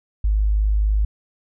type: tone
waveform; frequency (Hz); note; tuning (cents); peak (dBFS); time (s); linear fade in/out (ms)
sine; 51.91; G#1; 0; -15; 0.24-1.05; 5
effects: none